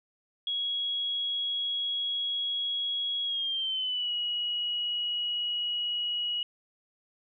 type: tone with pitch glide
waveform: sine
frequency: 3322 to 2909 Hz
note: G#7 to F#7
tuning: 0 to -30 cents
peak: -28 dBFS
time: 0.47-6.43 s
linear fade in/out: 2 ms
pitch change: -230 cents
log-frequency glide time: 3.24-4.12 s
effects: none